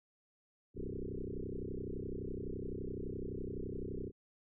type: tone with frequency modulation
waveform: sine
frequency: 188.1 Hz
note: F#3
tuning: 29 cents sharp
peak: -38 dBFS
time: 0.74-4.12 s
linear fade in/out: 50 ms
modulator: 31.8 Hz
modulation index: 7.7
effects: none